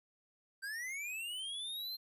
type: linear sweep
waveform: square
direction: up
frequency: 1548 to 4186 Hz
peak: -40 dBFS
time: 0.62-1.97 s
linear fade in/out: 20 ms
effects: resampled to 32000 Hz + 13-bit